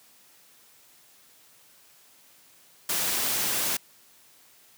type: noise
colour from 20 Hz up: white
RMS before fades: -27 dBFS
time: 2.89-3.77 s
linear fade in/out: 5 ms
effects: white hiss -57 dBFS RMS until 4.77 s + high-pass 100 Hz 12 dB/octave